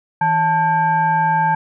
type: tone with frequency modulation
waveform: sine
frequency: 880 Hz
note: A5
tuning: in tune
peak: -13 dBFS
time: 0.21-1.55 s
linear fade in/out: 5 ms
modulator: 719 Hz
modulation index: 0.68
effects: none